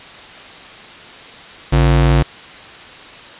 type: ring-modulated tone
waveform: square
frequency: 100.8 Hz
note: G2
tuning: 49 cents sharp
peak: -7 dBFS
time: 1.72-2.23 s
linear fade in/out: 10 ms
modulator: 42.3 Hz
effects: white hiss -36 dBFS RMS until 3.39 s + resampled to 8000 Hz